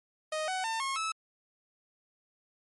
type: tone with pitch steps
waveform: sawtooth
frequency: 622.3 / 748.6 / 900.6 / 1083.5 / 1303.5 Hz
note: D#5 / F#5 / A5 / C#6 / E6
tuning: 0 / +20 / +40 / -40 / -20 cents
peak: -27 dBFS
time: 0.32-1.12 s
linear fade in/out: 5 ms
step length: 160 ms
effects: MP3 48 kbps